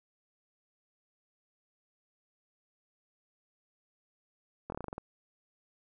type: slowing click train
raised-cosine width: 1 ms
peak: -24 dBFS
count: 9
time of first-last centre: 4.7-4.981 s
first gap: 22 ms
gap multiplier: 1.13
effects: none